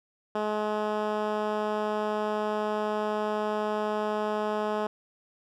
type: tone with band-pass filter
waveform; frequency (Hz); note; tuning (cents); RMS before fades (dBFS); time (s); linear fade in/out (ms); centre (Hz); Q
10% pulse; 212; G#3; +36; -29; 0.35-4.87; 5; 530; 0.6
effects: none